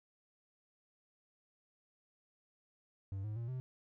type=tone with pitch steps; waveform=triangle; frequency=97.3 / 106.72 / 117.05 / 128.39 Hz; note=G2 / G#2 / A#2 / C3; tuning=-12 / +48 / +8 / -32 cents; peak=-36 dBFS; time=3.12-3.6 s; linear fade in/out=0 ms; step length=120 ms; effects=none